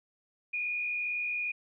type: tone with frequency modulation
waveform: sine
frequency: 2445 Hz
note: D#7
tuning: 31 cents flat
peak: -30 dBFS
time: 0.53-1.52 s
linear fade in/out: 10 ms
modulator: 62.3 Hz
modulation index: 0.73
effects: none